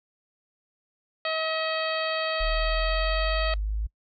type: harmonic tone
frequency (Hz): 638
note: D#5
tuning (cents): +43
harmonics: 1 / 2 / 3 / 4 / 5 / 6 / 7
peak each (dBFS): -29 / -32 / -34 / -35 / -36 / -37 / -37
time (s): 1.25-3.54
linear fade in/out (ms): 2
type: linear sweep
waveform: sine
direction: up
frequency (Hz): 37.41 to 54.2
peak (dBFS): -25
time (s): 2.4-3.87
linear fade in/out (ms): 10
effects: noise-tail reverb RT60 0.1 s tail -24 dB re dry